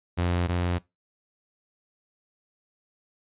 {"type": "tone pair in turn", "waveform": "sawtooth", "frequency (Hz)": [87.9, 88.23], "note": ["F2", "F2"], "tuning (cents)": [12, 18], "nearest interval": "unison", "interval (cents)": 6, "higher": "second", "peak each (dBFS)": [-19, -20], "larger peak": "first", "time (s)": [[0.17, 0.48], [0.48, 0.79]], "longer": "neither", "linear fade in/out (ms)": 20, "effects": ["noise-tail reverb RT60 0.2 s tail -21 dB re dry", "resampled to 8000 Hz"]}